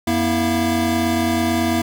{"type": "tone cluster", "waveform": "square", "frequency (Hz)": [89.6, 239.7, 325.9, 681], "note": ["F2", "A#3", "E4", "F5"], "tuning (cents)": [45, 48, -20, -44], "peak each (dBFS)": [-27, -21, -22, -25], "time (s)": [0.07, 1.82], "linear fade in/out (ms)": 5, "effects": []}